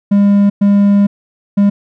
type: tone bursts at uneven times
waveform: triangle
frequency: 201.7 Hz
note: G3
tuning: 50 cents sharp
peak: -4 dBFS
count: 3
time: 0.11-0.5 / 0.61-1.07 / 1.57-1.7 s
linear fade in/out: 10 ms
effects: none